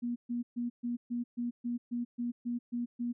sine tone bursts, 240 Hz, B3, 49 cents flat, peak -31 dBFS, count 12, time 0.02-3.13 s, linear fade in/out 20 ms, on 140 ms, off 130 ms, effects none

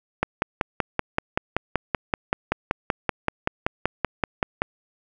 click train, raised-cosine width 0.5 ms, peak -5 dBFS, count 24, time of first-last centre 0.23-4.619 s, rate 5.24 Hz, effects none

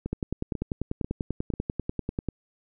two click trains, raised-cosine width 3 ms, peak -15 / -18 dBFS, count 23 / 4, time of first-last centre 0.13-2.287 / 0.06-1.538 s, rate 10.2 / 2.03 Hz, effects none

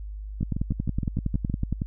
two click trains, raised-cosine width 5 ms, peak -13 / -15 dBFS, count 16 / 8, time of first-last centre 0.43-1.819 / 0.41-1.499 s, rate 10.8 / 6.43 Hz, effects added 51 Hz sine -33 dBFS peak until 1.86 s

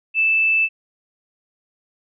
sine tone, 2637 Hz, E7, in tune, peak -14 dBFS, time 0.14-0.69 s, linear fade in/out 50 ms, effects none

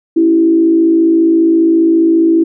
sine tone with frequency modulation, 329.6 Hz, E4, in tune, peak -6 dBFS, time 0.16-2.44 s, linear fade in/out 10 ms, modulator 54.8 Hz, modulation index 0.49, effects none

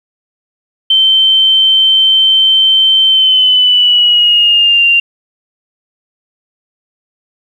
sine tone with pitch glide, 3103 to 2780 Hz, G7 to F7, -18 to -9 cents, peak -5 dBFS, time 0.9-5 s, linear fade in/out 5 ms, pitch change -191 cents, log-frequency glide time 3.07-4.85 s, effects 7-bit

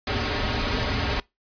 pink noise with comb filter, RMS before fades -25 dBFS, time 0.07-1.2 s, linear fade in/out 2 ms, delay 5.9 ms, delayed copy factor -0.9, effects noise-tail reverb RT60 0.2 s tail -23 dB re dry + resampled to 11025 Hz

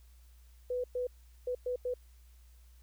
sine tone bursts at uneven times, 497 Hz, B4, 11 cents sharp, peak -31 dBFS, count 5, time 0.7-0.84 / 0.95-1.07 / 1.47-1.55 / 1.66-1.76 / 1.85-1.94 s, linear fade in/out 5 ms, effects added 60 Hz sine -55 dBFS peak until 2.82 s + white hiss -69 dBFS RMS until 2.82 s

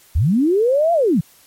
sine linear two-way sweep, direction up then down, 58.27 to 700 to 135.1 Hz, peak -12 dBFS, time 0.15-1.21 s, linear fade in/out 10 ms, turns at 0.93 s, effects white hiss -50 dBFS RMS until 1.46 s + MP3 64 kbps

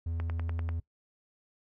triangle tone, 83.1 Hz, E2, 15 cents sharp, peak -29 dBFS, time 0.06-0.8 s, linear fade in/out 5 ms
click train, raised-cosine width 0.5 ms, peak -25 dBFS, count 6, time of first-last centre 0.2-0.69 s, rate 10.2 Hz
effects noise-tail reverb RT60 0.1 s tail -20 dB re dry

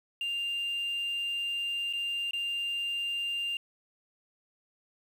sine tone with dropouts, 2795 Hz, F7, 1 cent sharp, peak -28 dBFS, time 0.21-3.57 s, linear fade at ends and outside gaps 2 ms, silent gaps 1.928-1.934 / 2.31-2.333 s, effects tanh soft clip ceiling -28 dBFS + 9-bit

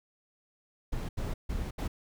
brown noise bursts at uneven times, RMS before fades -33 dBFS, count 4, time 0.92-1.09 / 1.17-1.34 / 1.49-1.71 / 1.78-1.88 s, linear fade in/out 10 ms, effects none

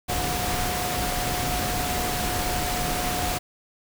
sine tone in noise, 722 Hz, F#5, 43 cents flat, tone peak -30 dBFS, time 0.08-3.39 s, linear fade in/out 20 ms, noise pink, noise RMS -27 dBFS, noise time 0.08-3.39 s, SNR -6 dB, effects none

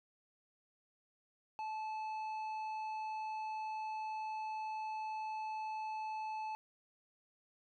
sine tone with tanh clipping, 869 Hz, A5, 22 cents flat, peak -40 dBFS, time 1.59-6.55 s, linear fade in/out 0 ms, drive 8 dB, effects none

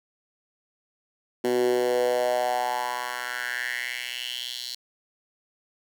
10% pulse tone with high-pass filter sweep, 123.47 Hz, B2, in tune, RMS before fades -27 dBFS, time 1.44-4.75 s, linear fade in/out 5 ms, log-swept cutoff 310 to 4200 Hz, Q 4.4, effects none

